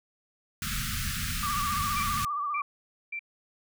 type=band-stop noise; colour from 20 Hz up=pink; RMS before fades=-32 dBFS; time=0.62-2.25 s; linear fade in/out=2 ms; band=240 to 1200 Hz; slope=96 dB/octave
type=tone with vibrato; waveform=sine; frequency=1170 Hz; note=D6; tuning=7 cents flat; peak=-28 dBFS; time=1.43-2.62 s; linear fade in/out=2 ms; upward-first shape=sine; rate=15 Hz; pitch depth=63 cents each way
type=tone bursts; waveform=sine; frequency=2349 Hz; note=D7; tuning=in tune; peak=-32 dBFS; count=3; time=1.96-3.193 s; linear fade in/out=5 ms; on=71 ms; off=510 ms
effects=none